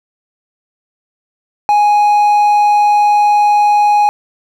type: tone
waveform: triangle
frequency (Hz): 830.6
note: G#5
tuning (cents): 0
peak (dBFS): -5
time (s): 1.69-4.09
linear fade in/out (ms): 0
effects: none